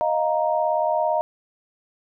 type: chord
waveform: sine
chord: Eb suspended second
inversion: none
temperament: just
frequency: 622.3 / 700 / 933.4 Hz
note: Eb5 / F5 / Bb5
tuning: 0 / +4 / +2 cents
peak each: -22 / -24 / -24 dBFS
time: 0.01-1.21 s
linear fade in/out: 0 ms
effects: none